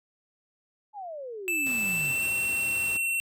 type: exponential sweep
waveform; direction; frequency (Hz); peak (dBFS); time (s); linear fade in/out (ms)
sine; down; 867 to 125.1; -35; 0.93-2.15; 50
type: tone with pitch glide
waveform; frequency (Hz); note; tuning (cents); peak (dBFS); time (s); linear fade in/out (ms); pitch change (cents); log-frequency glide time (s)
square; 2637 to 2713; E7 to E7; 0 to +49; -26; 1.48-3.2; 0; +49; 1.84-2.33
type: noise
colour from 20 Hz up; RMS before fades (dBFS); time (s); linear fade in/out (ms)
pink; -41; 1.66-2.97; 2
effects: high-pass 80 Hz 12 dB/octave